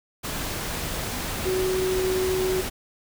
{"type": "tone in noise", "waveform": "sine", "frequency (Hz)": 373.1, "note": "F#4", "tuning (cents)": 14, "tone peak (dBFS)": -22, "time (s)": [1.45, 2.62], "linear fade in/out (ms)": 20, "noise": "pink", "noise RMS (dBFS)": -30, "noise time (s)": [0.23, 2.7], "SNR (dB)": 5, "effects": []}